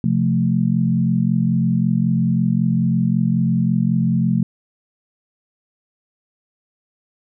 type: chord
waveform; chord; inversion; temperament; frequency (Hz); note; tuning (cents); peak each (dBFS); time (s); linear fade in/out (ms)
sine; F major; second; equal; 130.81 / 174.61 / 220; C3 / F3 / A3; 0 / 0 / 0; -20 / -18 / -19; 0.04-4.43; 2
effects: none